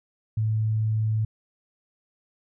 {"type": "tone", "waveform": "sine", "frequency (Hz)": 109.3, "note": "A2", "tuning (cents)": -11, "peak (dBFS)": -21, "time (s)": [0.37, 1.25], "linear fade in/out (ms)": 5, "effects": []}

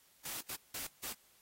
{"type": "noise bursts at uneven times", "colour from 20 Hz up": "white", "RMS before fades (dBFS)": -42, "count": 4, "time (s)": [[0.25, 0.41], [0.49, 0.56], [0.74, 0.87], [1.03, 1.13]], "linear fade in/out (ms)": 5, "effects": ["white hiss -67 dBFS RMS until 1.41 s", "AAC 48 kbps"]}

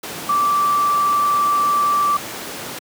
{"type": "tone in noise", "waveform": "sine", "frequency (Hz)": 1166, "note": "D6", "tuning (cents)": -13, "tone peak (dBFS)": -14, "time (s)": [0.29, 2.17], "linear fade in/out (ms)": 5, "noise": "pink", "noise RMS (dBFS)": -29, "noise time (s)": [0.03, 2.79], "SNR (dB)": 12, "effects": ["high-pass 200 Hz 12 dB/octave"]}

